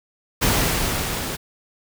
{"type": "noise with level ramp", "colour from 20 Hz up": "pink", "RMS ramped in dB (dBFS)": [-18, -28], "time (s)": [0.41, 1.37], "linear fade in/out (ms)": 20, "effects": []}